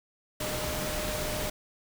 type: tone in noise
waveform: sine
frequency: 610 Hz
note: D#5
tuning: 34 cents flat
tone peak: -36 dBFS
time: 0.4-1.5 s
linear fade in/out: 5 ms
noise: pink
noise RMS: -33 dBFS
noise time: 0.4-1.5 s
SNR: -6 dB
effects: none